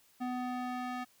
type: tone with band-pass filter sweep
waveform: square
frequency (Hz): 249.8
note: B3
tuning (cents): +20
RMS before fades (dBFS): -37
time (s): 0.2-1.05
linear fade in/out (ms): 20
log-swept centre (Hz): 590 to 1200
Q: 0.76
effects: white hiss -66 dBFS RMS until 1.2 s